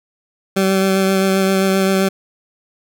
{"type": "tone with vibrato", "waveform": "20% pulse", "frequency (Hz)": 192, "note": "G3", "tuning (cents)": -36, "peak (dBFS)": -8, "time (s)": [0.56, 2.09], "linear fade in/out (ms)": 10, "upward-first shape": "sine", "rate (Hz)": 7.6, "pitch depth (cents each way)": 15, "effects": []}